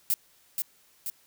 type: noise with echo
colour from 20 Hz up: violet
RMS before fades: -25 dBFS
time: 0.1-0.14 s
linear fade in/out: 0 ms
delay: 480 ms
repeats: 2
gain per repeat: -4 dB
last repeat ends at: 1.1 s
effects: white hiss -62 dBFS RMS until 1.26 s